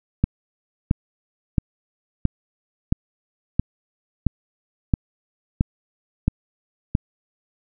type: click train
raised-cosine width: 5 ms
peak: -4 dBFS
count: 11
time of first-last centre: 0.24-6.951 s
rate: 1.49 Hz
effects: none